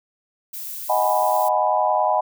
violet noise, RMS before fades -32 dBFS, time 0.53-1.49 s, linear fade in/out 10 ms
sine chord, G# minor seventh, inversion second, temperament equal with one note detuned, 622.3 / 740 / 830.6 / 990.6 Hz, D#5 / F#5 / G#5 / B5, 0 / 0 / 0 / +5 cents, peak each -22 dBFS, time 0.89-2.21 s, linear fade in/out 10 ms
effects none

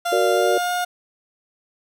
30% pulse tone with pitch glide, 695 to 715 Hz, F5 to F5, -9 to +41 cents, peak -18 dBFS, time 0.05-0.85 s, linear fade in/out 10 ms, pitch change +50 cents, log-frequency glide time 0.29-0.72 s
sine chord, Gb augmented, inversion none, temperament equal, 370 / 466.2 / 587.3 Hz, Gb4 / Bb4 / D5, 0 / 0 / 0 cents, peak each -21 dBFS, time 0.12-0.58 s, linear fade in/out 5 ms
effects none

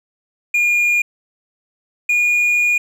triangle tone pair in turn, 2424 / 2438 Hz, D#7 / D#7, -46 / -36 cents, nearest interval unison, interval 10 cents, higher second, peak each -11 dBFS, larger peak neither, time 0.54-1.02 / 2.09-2.78 s, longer second, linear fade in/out 5 ms, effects none

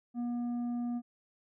sine tone with tanh clipping, 240.4 Hz, B3, 46 cents flat, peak -33 dBFS, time 0.14-1.02 s, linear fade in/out 50 ms, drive 6 dB, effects none

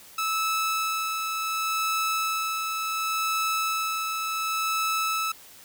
sawtooth tone with tremolo, 1307 Hz, E6, 15 cents flat, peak -20 dBFS, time 0.18-5.32 s, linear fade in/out 5 ms, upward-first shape sine, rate 0.69 Hz, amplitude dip 35%, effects white hiss -49 dBFS RMS until 5.64 s

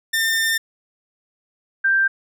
sawtooth / sine tone pair in turn, 1803 / 1576.2 Hz, A6 / G6, +42 / +9 cents, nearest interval major second, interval 233 cents, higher first, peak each -14 dBFS, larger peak neither, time 0.13-0.58 / 1.84-2.08 s, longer first, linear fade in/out 10 ms, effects none

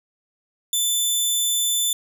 15% pulse tone, 3520 Hz, A7, in tune, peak -12 dBFS, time 0.73-1.93 s, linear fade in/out 2 ms, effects none

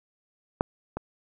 clicks, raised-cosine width 1 ms, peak -8 / -17 dBFS, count 2, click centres 0.609 / 0.97 s, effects none

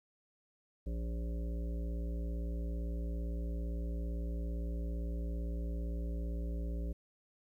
harmonic tone, 57.7 Hz, A#1, 17 cents flat, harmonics 1 / 3 / 5 / 7 / 9 / 10, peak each -35 / -45 / -49 / -52 / -54 / -55 dBFS, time 0.86-6.93 s, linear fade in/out 10 ms, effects 12-bit

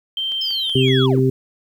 sine tone with pitch glide, 3136 to 3342 Hz, G7 to G#7, 0 to +10 cents, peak -20 dBFS, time 0.17-1.06 s, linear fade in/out 2 ms, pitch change +110 cents, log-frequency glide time 0.82-0.88 s
click train, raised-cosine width 0.2 ms, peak -22 dBFS, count 4, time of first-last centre 0.32-0.883 s, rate 5.33 Hz
triangle linear sweep, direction down, 5274 to 164.81 Hz, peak -24 dBFS, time 0.41-1.2 s, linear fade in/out 5 ms
harmonic tone, 130.9 Hz, C3, 1 cent sharp, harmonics 1 / 2 / 3, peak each -16 / -19 / -17 dBFS, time 0.75-1.3 s, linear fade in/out 5 ms
effects 8-bit

